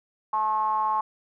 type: ring-modulated tone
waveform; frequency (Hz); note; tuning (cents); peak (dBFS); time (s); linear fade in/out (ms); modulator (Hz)
triangle; 108; A2; -32; -17; 0.33-1.01; 5; 972
effects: none